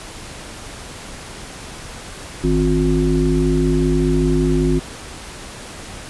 harmonic tone with a mistuned harmonic, 52.5 Hz, G#1, 19 cents sharp, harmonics 1 / 3 / 5 / 7, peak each -19 / -19 / -19 / -19 dBFS, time 2.43-4.8 s, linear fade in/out 20 ms, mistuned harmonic 7, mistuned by -50 cents, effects pink hiss -34 dBFS RMS until 6.09 s + resampled to 24000 Hz

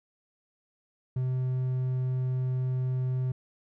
triangle tone, 128.3 Hz, C3, 34 cents flat, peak -24 dBFS, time 1.16-3.32 s, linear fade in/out 5 ms, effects none

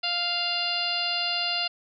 harmonic tone with a mistuned harmonic, 698.5 Hz, F5, in tune, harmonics 1 / 2 / 3 / 4 / 5 / 6 / 7, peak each -34 / -36 / -39 / -29 / -36 / -31 / -31 dBFS, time 0.03-1.68 s, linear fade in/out 10 ms, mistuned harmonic 7, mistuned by -22 cents, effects none

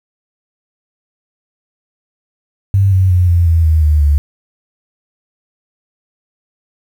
sine tone with pitch steps, 98 / 93.9 / 89.97 / 86.21 / 82.6 / 79.14 / 75.83 / 72.66 Hz, G2 / F#2 / F#2 / F2 / E2 / D#2 / D#2 / D2, 0 / +26 / -48 / -22 / +4 / +30 / -44 / -18 cents, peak -7 dBFS, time 2.74-4.18 s, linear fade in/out 0 ms, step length 180 ms, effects 7-bit

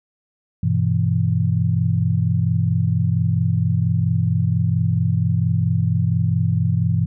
sine chord, E minor, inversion first, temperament equal with one note detuned, 99.08 / 123.47 / 164.81 Hz, G2 / B2 / E3, +19 / 0 / 0 cents, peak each -20 dBFS, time 0.63-7.06 s, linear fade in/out 5 ms, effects none

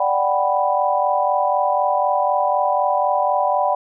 sine chord, G major seventh, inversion second, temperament equal, 587.3 / 740 / 784 / 987.8 Hz, D5 / F#5 / G5 / B5, 0 / 0 / 0 / 0 cents, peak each -21 dBFS, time 0-3.75 s, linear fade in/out 5 ms, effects none

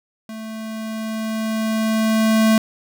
square tone with level ramp, 220.3 Hz, A3, 2 cents sharp, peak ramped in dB -31 to -12 dBFS, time 0.29-2.58 s, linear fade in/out 2 ms, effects none

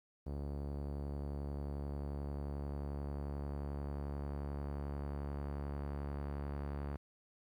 sawtooth tone with low-pass filter sweep, 71.3 Hz, C#2, 49 cents sharp, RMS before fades -41 dBFS, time 0.26-6.97 s, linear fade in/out 10 ms, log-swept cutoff 630 to 1400 Hz, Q 0.84, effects 12-bit

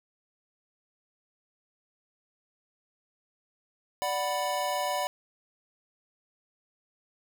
square chord, B minor, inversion first, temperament equal, 587.3 / 740 / 987.8 Hz, D5 / F#5 / B5, 0 / 0 / 0 cents, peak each -33 dBFS, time 4.02-5.07 s, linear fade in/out 0 ms, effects none

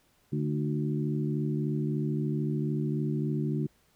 harmonic tone with a mistuned harmonic, 73.42 Hz, D2, in tune, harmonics 2 / 3 / 4 / 5, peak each -29 / -33 / -35 / -37 dBFS, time 0.32-3.67 s, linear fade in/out 10 ms, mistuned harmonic 4, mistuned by +56 cents, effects pink hiss -67 dBFS RMS until 3.95 s

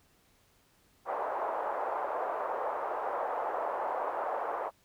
white band-pass noise, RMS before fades -34 dBFS, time 1.05-4.71 s, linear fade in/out 50 ms, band 510 to 990 Hz, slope 24 dB/octave, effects pink hiss -67 dBFS RMS until 4.84 s

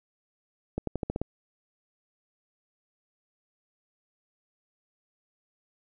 accelerating click train, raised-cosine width 2 ms, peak -16 dBFS, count 7, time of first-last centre 0.78-1.216 s, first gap 93 ms, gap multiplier 0.9, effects none

